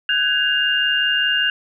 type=tone cluster; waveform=sine; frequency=1508 / 1653 / 2812 Hz; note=F#6 / G#6 / F7; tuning=+32 / -9 / +11 cents; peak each=-21 / -22 / -18 dBFS; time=0.09-1.5 s; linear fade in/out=2 ms; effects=none